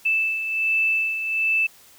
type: beating tone pair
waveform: sine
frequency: 2637 / 2638.3 Hz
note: E7 / E7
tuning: 0 / +1 cents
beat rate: 1.3 Hz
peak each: -20 / -28 dBFS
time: 0.05-1.67 s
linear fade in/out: 10 ms
effects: white hiss -51 dBFS RMS until 1.98 s